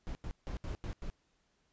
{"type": "noise bursts at uneven times", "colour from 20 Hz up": "brown", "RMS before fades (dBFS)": -39, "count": 6, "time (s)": [[0.07, 0.15], [0.24, 0.31], [0.47, 0.57], [0.64, 0.75], [0.84, 0.93], [1.02, 1.1]], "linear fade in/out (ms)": 0, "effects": ["pink hiss -75 dBFS RMS until 1.72 s", "resampled to 16000 Hz"]}